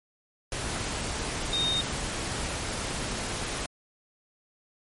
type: tone in noise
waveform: sine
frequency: 3695 Hz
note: A#7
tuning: 16 cents flat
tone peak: -25 dBFS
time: 1.53-1.81 s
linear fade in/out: 2 ms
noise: pink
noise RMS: -32 dBFS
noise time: 0.52-3.66 s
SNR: +4 dB
effects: MP3 48 kbps